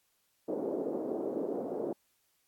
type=band-pass noise; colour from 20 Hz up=pink; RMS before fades=-35 dBFS; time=0.48-1.93 s; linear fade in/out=5 ms; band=290 to 540 Hz; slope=24 dB/octave; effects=white hiss -74 dBFS RMS until 2.47 s + AAC 64 kbps